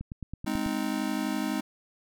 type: click train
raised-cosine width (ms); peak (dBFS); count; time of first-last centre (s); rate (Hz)
5; -24; 7; 0.01-0.662; 9.2
type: chord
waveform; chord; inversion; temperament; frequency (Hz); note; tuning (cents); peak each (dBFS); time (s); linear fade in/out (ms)
square; Ab major; none; just; 207.7 / 259.6 / 311.5; Ab3 / C4 / Eb4; 0 / -13 / +2; -33; 0.46-1.61; 10
effects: none